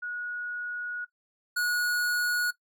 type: tone pair in turn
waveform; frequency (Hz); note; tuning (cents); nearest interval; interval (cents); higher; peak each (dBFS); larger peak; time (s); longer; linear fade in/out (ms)
sine / square; 1455 / 1455; F#6 / F#6; -29 / -29; unison; 0; neither; -32 / -26; second; 0.02-1.05 / 1.56-2.51; first; 10
effects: noise-tail reverb RT60 0.1 s tail -17 dB re dry